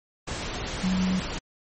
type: tone in noise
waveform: sine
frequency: 185.8 Hz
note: F#3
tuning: 7 cents sharp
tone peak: -22 dBFS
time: 0.83-1.2 s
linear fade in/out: 10 ms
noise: pink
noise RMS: -32 dBFS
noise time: 0.27-1.39 s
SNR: +7 dB
effects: MP3 32 kbps